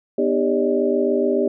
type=tone cluster; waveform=sine; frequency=248.5 / 304.8 / 396.9 / 569 / 616 Hz; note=B3 / D#4 / G4 / C#5 / D#5; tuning=+11 / -36 / +22 / +45 / -17 cents; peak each=-23 / -25 / -19 / -24 / -26 dBFS; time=0.18-1.48 s; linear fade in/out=5 ms; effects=none